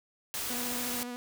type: noise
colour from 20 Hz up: white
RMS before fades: -35 dBFS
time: 0.34-1.03 s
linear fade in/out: 0 ms
type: tone with vibrato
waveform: sawtooth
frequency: 244.8 Hz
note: B3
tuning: 15 cents flat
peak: -33 dBFS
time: 0.5-1.16 s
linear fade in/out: 0 ms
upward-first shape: sine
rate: 14 Hz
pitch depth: 19 cents each way
effects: none